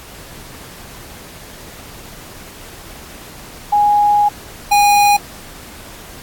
sine / square tone pair in turn, 827 / 819.9 Hz, G#5 / G#5, -8 / -22 cents, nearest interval unison, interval 14 cents, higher first, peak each -9 dBFS, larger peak neither, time 3.72-4.29 / 4.71-5.17 s, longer first, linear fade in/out 10 ms, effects pink hiss -36 dBFS RMS until 6.22 s + AAC 64 kbps

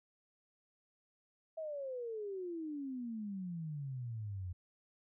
sine exponential sweep, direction down, 653 to 87.31 Hz, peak -39 dBFS, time 1.57-4.53 s, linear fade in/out 10 ms, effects none

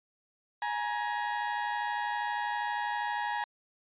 30% pulse tone pair together, 835 / 947.5 Hz, G#5 / A#5, +9 / +28 cents, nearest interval major second, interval 219 cents, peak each -30 / -31 dBFS, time 0.62-3.44 s, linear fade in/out 2 ms, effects resampled to 8000 Hz

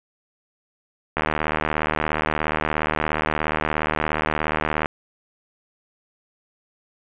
click train, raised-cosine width 0.5 ms, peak -6 dBFS, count 285, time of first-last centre 1.17-4.858 s, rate 77 Hz, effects resampled to 8000 Hz + 7-bit

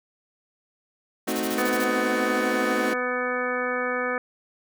30% pulse chord, A diminished seventh, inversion none, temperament equal, 220 / 261.6 / 311.1 / 370 Hz, A3 / C4 / Eb4 / Gb4, 0 / 0 / 0 / 0 cents, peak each -28 dBFS, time 1.27-2.94 s, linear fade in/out 10 ms
white noise bursts, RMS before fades -34 dBFS, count 8, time 1.28-1.845 s, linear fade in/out 5 ms, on 47 ms, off 27 ms
harmonic tone, 249.4 Hz, B3, 17 cents sharp, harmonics 1 / 2 / 3 / 4 / 5 / 6 / 7 / 9, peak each -34 / -28 / -36 / -38 / -31 / -33 / -31 / -35 dBFS, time 1.58-4.18 s, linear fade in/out 2 ms
effects none

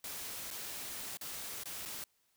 white noise with dropouts, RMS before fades -43 dBFS, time 0.04-2.04 s, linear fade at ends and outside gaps 2 ms, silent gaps 0.505-0.51 / 1.172-1.211 / 1.636-1.656 / 1.853-1.857 s, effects white hiss -75 dBFS RMS until 2.36 s

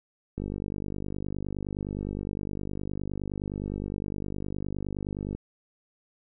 click train, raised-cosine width 3 ms, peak -20 dBFS, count 248, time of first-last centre 0.38-5.35 s, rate 49.7 Hz, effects none

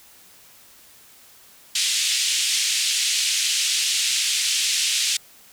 pink band-pass noise, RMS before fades -22 dBFS, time 1.75-5.17 s, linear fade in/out 5 ms, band 2700 to 8800 Hz, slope 24 dB/octave, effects white hiss -50 dBFS RMS until 5.52 s

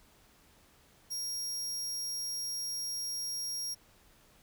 sawtooth tone, 5600 Hz, F8, 4 cents sharp, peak -32 dBFS, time 1.1-3.75 s, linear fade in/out 20 ms, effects pink hiss -63 dBFS RMS until 4.42 s

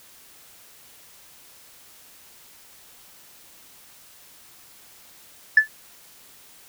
sine tone with exponential decay, 1741 Hz, A6, 19 cents flat, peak -5 dBFS, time 5.57-5.68 s, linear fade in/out 5 ms, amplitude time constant 22 ms, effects tanh soft clip ceiling -5 dBFS + white hiss -50 dBFS RMS until 6.68 s

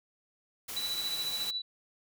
white noise, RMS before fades -40 dBFS, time 0.68-1.51 s, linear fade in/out 10 ms
sine tone with tremolo, 3951 Hz, B7, in tune, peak -30 dBFS, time 0.76-1.62 s, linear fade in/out 10 ms, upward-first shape sine, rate 14 Hz, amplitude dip 50%
effects none

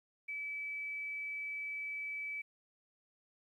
sine tone, 2300 Hz, D7, 37 cents flat, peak -38 dBFS, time 0.28-2.42 s, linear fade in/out 10 ms, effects 12-bit

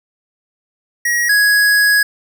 square tone pair in turn, 1900 / 1666.6 Hz, A#6 / G#6, +33 / +6 cents, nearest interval major second, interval 227 cents, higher first, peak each -14 / -10 dBFS, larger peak second, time 1.05-1.29 / 1.29-2.03 s, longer second, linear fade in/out 5 ms, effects none

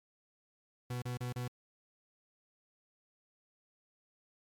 40% pulse tone bursts, 123.47 Hz, B2, in tune, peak -35 dBFS, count 4, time 0.9-1.479 s, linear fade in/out 5 ms, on 120 ms, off 33 ms, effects MP3 96 kbps

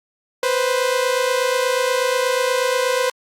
sawtooth tone pair together, 493.9 / 522.2 Hz, B4 / C5, 0 / -3 cents, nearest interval minor second, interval 97 cents, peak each -16 dBFS, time 0.43-3.1 s, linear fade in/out 2 ms, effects low-pass 12000 Hz 12 dB/octave + Opus 48 kbps

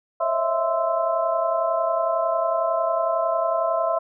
sine tone cluster, 547 / 636 / 667 / 1038 / 1318 Hz, C#5 / D#5 / E5 / C6 / E6, -23 / +38 / +20 / -14 / -1 cents, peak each -31 / -28 / -22 / -26 / -30 dBFS, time 0.2-3.99 s, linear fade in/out 10 ms, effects none

